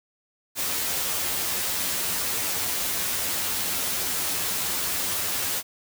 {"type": "noise with comb filter", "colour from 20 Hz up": "white", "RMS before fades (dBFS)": -27, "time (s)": [0.55, 5.63], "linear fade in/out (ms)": 50, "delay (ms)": 11, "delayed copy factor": 0.65, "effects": []}